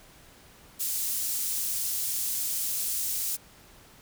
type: high-pass noise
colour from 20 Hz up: pink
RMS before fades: -30 dBFS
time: 0.79-3.37 s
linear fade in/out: 20 ms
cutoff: 8100 Hz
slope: 12 dB/octave
effects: pink hiss -54 dBFS RMS until 4.01 s